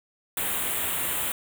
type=band-stop noise; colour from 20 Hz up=white; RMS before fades=-28 dBFS; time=0.37-1.32 s; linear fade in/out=2 ms; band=3600 to 7700 Hz; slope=48 dB/octave; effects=none